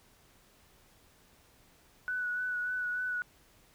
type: tone with vibrato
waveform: sine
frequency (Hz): 1480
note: F#6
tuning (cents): 0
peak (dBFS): -31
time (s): 2.08-3.22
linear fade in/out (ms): 0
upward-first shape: sine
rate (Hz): 3.4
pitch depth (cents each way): 22
effects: pink hiss -63 dBFS RMS until 3.74 s